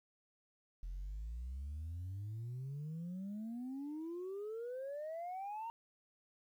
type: exponential sweep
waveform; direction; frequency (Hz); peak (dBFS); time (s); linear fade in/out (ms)
sine; up; 41.88 to 932.3; -39; 0.83-5.7; 0
effects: tanh soft clip ceiling -39 dBFS + 12-bit